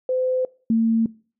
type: tone pair in turn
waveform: sine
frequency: 512 / 226.2 Hz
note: C5 / A3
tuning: -38 / +48 cents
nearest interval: octave + major second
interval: 1414 cents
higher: first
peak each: -19 / -15 dBFS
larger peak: second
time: 0.09-0.45 / 0.7-1.06 s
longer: neither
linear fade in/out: 2 ms
effects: noise-tail reverb RT60 0.4 s tail -22 dB re dry